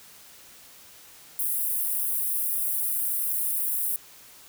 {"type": "high-pass noise", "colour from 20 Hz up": "white", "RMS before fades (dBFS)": -27, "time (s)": [1.39, 3.96], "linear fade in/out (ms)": 0, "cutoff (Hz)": 9400, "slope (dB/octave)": 48, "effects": ["white hiss -50 dBFS RMS until 4.48 s"]}